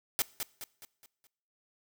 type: noise with echo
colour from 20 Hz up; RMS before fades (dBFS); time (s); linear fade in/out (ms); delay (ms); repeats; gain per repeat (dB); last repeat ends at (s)
white; -28; 0.19-0.22; 0; 210; 5; -7; 1.27
effects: noise-tail reverb RT60 0.7 s tail -22 dB re dry